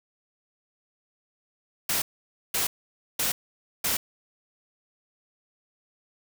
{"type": "noise bursts", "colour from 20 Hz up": "white", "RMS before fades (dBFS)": -26, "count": 4, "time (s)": [1.89, 3.97], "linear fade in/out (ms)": 5, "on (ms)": 130, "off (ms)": 520, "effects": []}